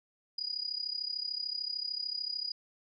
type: tone with amplitude modulation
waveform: sine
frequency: 4906 Hz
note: D#8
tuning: 25 cents flat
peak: -30 dBFS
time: 0.38-2.52 s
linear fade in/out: 5 ms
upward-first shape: sine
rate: 33.4 Hz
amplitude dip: 85%
effects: none